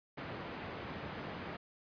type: band-pass noise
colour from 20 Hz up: pink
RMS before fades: -44 dBFS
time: 0.17-1.57 s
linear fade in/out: 10 ms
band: 110 to 2300 Hz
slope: 12 dB/octave
effects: resampled to 11025 Hz

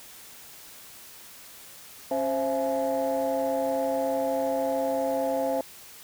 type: tone cluster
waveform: sine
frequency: 272.7 / 528 / 671 / 845 Hz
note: C#4 / C5 / E5 / G#5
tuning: -28 / +16 / +31 / +30 cents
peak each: -31 / -26 / -28 / -32 dBFS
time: 2.11-5.61 s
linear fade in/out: 2 ms
effects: tanh soft clip ceiling -18 dBFS + white hiss -47 dBFS RMS until 6.03 s

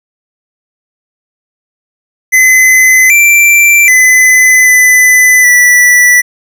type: tone with pitch steps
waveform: square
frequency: 2033 / 2350 / 2019 / 2005 / 1964 Hz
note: B6 / D7 / B6 / B6 / B6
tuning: +50 / +1 / +38 / +26 / -10 cents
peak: -3 dBFS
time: 2.32-6.22 s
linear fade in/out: 20 ms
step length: 780 ms
effects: none

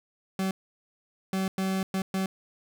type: tone bursts at uneven times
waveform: 40% pulse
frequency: 190.5 Hz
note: G3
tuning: 49 cents flat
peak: -25 dBFS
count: 5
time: 0.39-0.51 / 1.33-1.48 / 1.58-1.83 / 1.94-2.02 / 2.14-2.26 s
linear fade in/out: 2 ms
effects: none

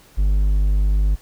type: tone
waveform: triangle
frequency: 50.1 Hz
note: G1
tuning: 38 cents sharp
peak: -12 dBFS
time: 0.17-1.16 s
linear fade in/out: 20 ms
effects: pink hiss -50 dBFS RMS until 1.21 s

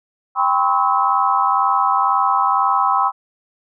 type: tone cluster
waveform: sine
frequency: 790 / 1007 / 1089 / 1293 Hz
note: G5 / B5 / C#6 / E6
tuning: +13 / +33 / -31 / -34 cents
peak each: -19 dBFS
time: 0.35-3.12 s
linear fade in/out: 50 ms
effects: none

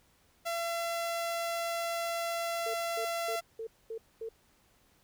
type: tone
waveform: sawtooth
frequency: 677 Hz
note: E5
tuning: 46 cents sharp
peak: -28 dBFS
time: 0.45-3.41 s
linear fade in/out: 20 ms
type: tone bursts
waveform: sine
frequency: 449.5 Hz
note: A4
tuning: 37 cents sharp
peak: -36 dBFS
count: 6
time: 2.66-4.29 s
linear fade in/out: 5 ms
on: 80 ms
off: 230 ms
effects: pink hiss -67 dBFS RMS until 5.03 s

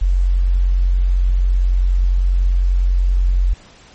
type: tone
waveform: sine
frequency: 45.12 Hz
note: F#1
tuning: 43 cents flat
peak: -11 dBFS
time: 0.01-3.54 s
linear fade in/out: 10 ms
effects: pink hiss -45 dBFS RMS until 3.94 s + MP3 32 kbps

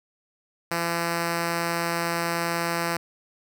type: tone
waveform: 5% pulse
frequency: 169.4 Hz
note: E3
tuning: 48 cents sharp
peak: -13 dBFS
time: 0.71-2.97 s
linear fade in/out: 5 ms
effects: none

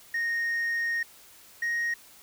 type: tone pair in turn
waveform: sine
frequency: 1857 / 1873.2 Hz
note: A#6 / A#6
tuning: -7 / +8 cents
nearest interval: unison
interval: 15 cents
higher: second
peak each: -23 dBFS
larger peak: neither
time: 0.14-1.03 / 1.62-1.94 s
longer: first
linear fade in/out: 5 ms
effects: tanh soft clip ceiling -25 dBFS + white hiss -53 dBFS RMS until 2.22 s

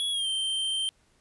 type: tone with pitch glide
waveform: square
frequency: 3358 to 3133 Hz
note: G#7 to G7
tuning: +18 to -2 cents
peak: -27 dBFS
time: 0-0.89 s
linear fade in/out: 0 ms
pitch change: -120 cents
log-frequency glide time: 0.11-0.27 s
effects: pink hiss -66 dBFS RMS until 1.2 s + resampled to 24000 Hz

